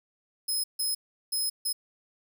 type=tone bursts at uneven times; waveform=15% pulse; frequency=5120 Hz; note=D#8; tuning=49 cents sharp; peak=-21 dBFS; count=4; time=0.48-0.64 / 0.79-0.95 / 1.32-1.5 / 1.65-1.73 s; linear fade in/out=10 ms; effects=none